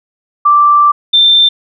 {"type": "tone pair in turn", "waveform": "sine", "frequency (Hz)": [1173, 3572], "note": ["D6", "A7"], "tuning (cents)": [-2, 25], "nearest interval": "octave + perfect fifth", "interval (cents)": 1927, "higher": "second", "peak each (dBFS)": -4, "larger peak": "neither", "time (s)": [[0.45, 0.92], [1.13, 1.49]], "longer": "first", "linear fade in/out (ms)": 10, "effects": []}